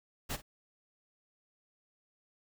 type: noise with echo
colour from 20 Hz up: pink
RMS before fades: -36 dBFS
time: 0.29-0.37 s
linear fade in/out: 20 ms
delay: 51 ms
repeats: 1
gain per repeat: -15 dB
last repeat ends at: 0.421 s
effects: none